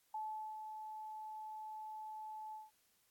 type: tone with ADSR envelope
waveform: sine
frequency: 865 Hz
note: A5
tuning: 30 cents flat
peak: -39 dBFS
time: 0.14-2.71 s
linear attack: 5 ms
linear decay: 420 ms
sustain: -6 dB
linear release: 170 ms
effects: white hiss -75 dBFS RMS until 3.1 s + AAC 64 kbps